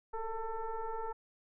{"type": "tone with frequency modulation", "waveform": "sine", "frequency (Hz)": 452.1, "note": "A4", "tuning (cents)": 47, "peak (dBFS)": -35, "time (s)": [0.13, 1.13], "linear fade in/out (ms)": 10, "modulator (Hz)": 442, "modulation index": 1.6, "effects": []}